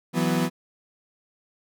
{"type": "chord", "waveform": "35% pulse", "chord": "E suspended second", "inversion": "none", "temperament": "equal with one note detuned", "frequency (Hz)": [164.81, 185, 248.1], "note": ["E3", "F#3", "B3"], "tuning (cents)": [0, 0, 8], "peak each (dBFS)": -24, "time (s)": [0.13, 0.5], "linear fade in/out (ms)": 50, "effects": []}